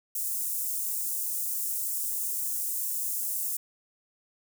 white high-pass noise, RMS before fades -31 dBFS, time 0.15-3.57 s, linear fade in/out 5 ms, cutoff 7500 Hz, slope 24 dB/octave, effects none

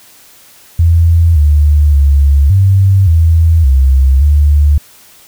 sine tone with pitch steps, 83.6 / 74.1 / 70.5 / 96.8 / 81.9 / 66.7 / 73.3 Hz, E2 / D2 / C#2 / G2 / E2 / C2 / D2, +25 / +16 / +30 / -21 / -11 / +34 / -3 cents, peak -4 dBFS, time 0.79-4.78 s, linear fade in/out 5 ms, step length 570 ms, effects white hiss -41 dBFS RMS until 5.27 s

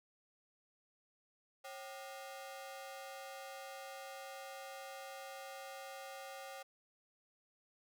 sawtooth ring-modulated tone, 659.3 Hz, E5, in tune, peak -40 dBFS, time 1.64-6.63 s, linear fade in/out 10 ms, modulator 115 Hz, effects none

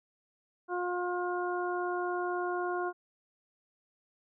harmonic tone, 356.4 Hz, F4, 35 cents sharp, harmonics 1 / 2 / 3 / 4, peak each -33 / -36 / -38 / -39 dBFS, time 0.68-2.93 s, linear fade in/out 50 ms, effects none

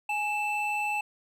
triangle tone pair together, 832.9 / 2652 Hz, G#5 / E7, +5 / +10 cents, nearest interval octave + minor sixth, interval 2005 cents, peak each -28 dBFS, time 0.09-1.01 s, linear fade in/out 5 ms, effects none

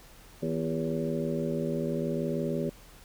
harmonic tone with a mistuned harmonic, 80.6 Hz, E2, 38 cents flat, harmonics 2 / 3 / 4 / 5 / 6 / 7, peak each -33 / -33 / -38 / -34 / -39 / -36 dBFS, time 0.42-2.7 s, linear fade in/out 10 ms, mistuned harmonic 4, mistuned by +76 cents, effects added 40 Hz sine -54 dBFS peak until 3.04 s + pink hiss -54 dBFS RMS until 3.04 s

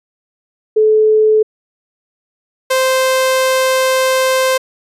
sine / sawtooth tone pair in turn, 432.4 / 521.4 Hz, A4 / C5, -30 / -6 cents, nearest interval minor third, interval 324 cents, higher second, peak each -7 dBFS, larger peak neither, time 0.76-1.43 / 2.7-4.58 s, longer second, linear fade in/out 10 ms, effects resampled to 32000 Hz

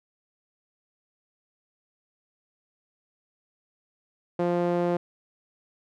sawtooth tone with band-pass filter, 174.61 Hz, F3, in tune, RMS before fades -25 dBFS, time 4.39-4.97 s, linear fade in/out 5 ms, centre 480 Hz, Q 1.4, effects none

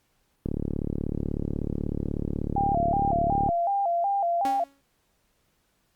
click train, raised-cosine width 3 ms, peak -15 dBFS, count 111, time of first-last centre 0.46-3.49 s, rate 36.3 Hz
sine tone with vibrato, 740 Hz, F#5, in tune, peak -22 dBFS, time 2.56-4.64 s, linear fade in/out 5 ms, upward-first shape square, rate 2.7 Hz, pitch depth 130 cents each way
sawtooth tone with exponential decay, 277.2 Hz, C#4, in tune, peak -25 dBFS, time 4.45-4.81 s, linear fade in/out 0 ms, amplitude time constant 77 ms
effects pink hiss -70 dBFS RMS until 5.95 s + Opus 48 kbps

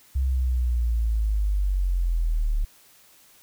sine linear sweep, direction down, 67 to 35.83 Hz, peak -20 dBFS, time 0.15-2.65 s, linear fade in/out 10 ms, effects white hiss -55 dBFS RMS until 3.42 s

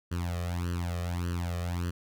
sawtooth tone with flanger, 87.2 Hz, F2, 2 cents flat, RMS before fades -32 dBFS, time 0.11-1.91 s, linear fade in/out 10 ms, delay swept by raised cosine 0.66 to 1.66 ms, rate 1.7 Hz, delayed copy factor +0.95, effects none

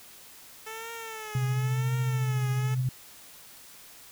10% pulse tone with vibrato, 437.5 Hz, A4, 10 cents flat, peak -29 dBFS, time 0.66-2.75 s, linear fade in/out 10 ms, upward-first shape triangle, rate 0.95 Hz, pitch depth 100 cents each way
sine tone with tremolo, 128.1 Hz, C3, 36 cents flat, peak -23 dBFS, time 1.35-2.89 s, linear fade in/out 2 ms, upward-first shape sine, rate 14 Hz, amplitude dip 35%
effects white hiss -50 dBFS RMS until 4.11 s

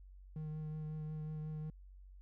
triangle tone with vibrato, 154.4 Hz, D#3, 13 cents flat, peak -38 dBFS, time 0.36-1.7 s, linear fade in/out 2 ms, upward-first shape triangle, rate 5.5 Hz, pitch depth 17 cents each way, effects added 47 Hz sine -53 dBFS peak until 2.21 s

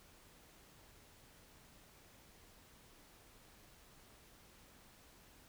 silence, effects pink hiss -63 dBFS RMS until 5.48 s

